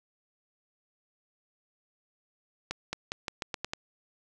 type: accelerating click train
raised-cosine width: 0.2 ms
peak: -15 dBFS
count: 8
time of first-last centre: 2.71-3.735 s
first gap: 220 ms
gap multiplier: 0.86
effects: none